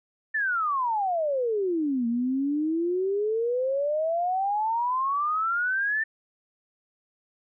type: exponential two-way sweep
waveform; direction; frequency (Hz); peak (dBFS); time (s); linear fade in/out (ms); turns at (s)
sine; down then up; 1800 to 229.7 to 1800; -23; 0.34-6.04; 10; 2.07
effects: none